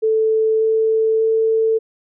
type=tone with pitch steps; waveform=sine; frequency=440 / 442.5 / 445.1 Hz; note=A4 / A4 / A4; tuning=0 / +10 / +20 cents; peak=-13 dBFS; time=0.02-1.79 s; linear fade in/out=20 ms; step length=590 ms; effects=none